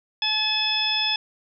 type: harmonic tone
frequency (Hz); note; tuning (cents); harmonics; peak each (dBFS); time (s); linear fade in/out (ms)
860; A5; -40; 1 / 2 / 3 / 4 / 6; -32 / -35 / -28 / -23 / -27; 0.22-1.16; 2
effects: none